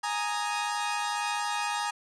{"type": "chord", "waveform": "sawtooth", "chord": "Ab suspended second", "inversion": "none", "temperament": "equal", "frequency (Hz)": [830.6, 932.3, 1244.5], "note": ["Ab5", "Bb5", "Eb6"], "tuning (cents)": [0, 0, 0], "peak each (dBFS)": [-28, -29, -31], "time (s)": [0.03, 1.91], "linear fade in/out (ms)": 10, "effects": ["resampled to 22050 Hz"]}